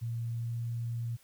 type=tone with pitch glide; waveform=sine; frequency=116.54 to 117.35 Hz; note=A#2 to A#2; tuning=0 to +12 cents; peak=-32 dBFS; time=0.01-1.17 s; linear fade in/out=20 ms; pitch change=+12 cents; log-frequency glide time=0.36-0.53 s; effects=white hiss -63 dBFS RMS until 1.23 s